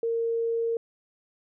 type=tone; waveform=sine; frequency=460.4 Hz; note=A#4; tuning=22 cents flat; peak=-24 dBFS; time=0.03-0.77 s; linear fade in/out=2 ms; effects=none